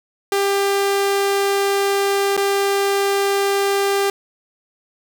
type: tone with dropouts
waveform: sawtooth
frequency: 397.3 Hz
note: G4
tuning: 23 cents sharp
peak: -12 dBFS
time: 0.32-4.1 s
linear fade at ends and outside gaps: 2 ms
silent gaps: 2.367-2.375 s
effects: none